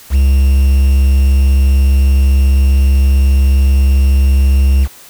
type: tone with quantisation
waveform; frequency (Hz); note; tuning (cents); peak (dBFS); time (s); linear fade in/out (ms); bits
triangle; 67.5; C#2; -45; -4; 0.1-4.88; 50; 5
effects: white hiss -38 dBFS RMS until 5.09 s